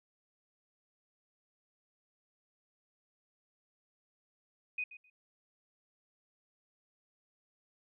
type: tone with echo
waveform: sine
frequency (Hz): 2495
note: D#7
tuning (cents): +4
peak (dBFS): -33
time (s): 4.78-4.84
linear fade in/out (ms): 5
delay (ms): 130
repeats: 2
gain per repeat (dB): -15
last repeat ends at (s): 5.1
effects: none